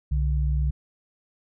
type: tone pair together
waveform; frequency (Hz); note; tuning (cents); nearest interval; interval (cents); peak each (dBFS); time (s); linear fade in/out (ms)
sine; 64.48 / 144.4; C2 / D3; -25 / -29; octave + major second; 1396; -21 / -28; 0.11-0.71; 10
effects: none